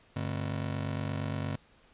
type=ring-modulated tone; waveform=30% pulse; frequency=122.2 Hz; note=B2; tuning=18 cents flat; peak=-26 dBFS; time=0.16-1.56 s; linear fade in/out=0 ms; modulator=24.3 Hz; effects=pink hiss -62 dBFS RMS until 1.93 s + resampled to 8000 Hz